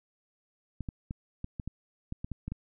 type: clicks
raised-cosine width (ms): 5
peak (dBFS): -23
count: 11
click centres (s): 0.807 / 0.888 / 1.109 / 1.444 / 1.598 / 1.676 / 2.124 / 2.245 / 2.317 / 2.48 / 2.52
effects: none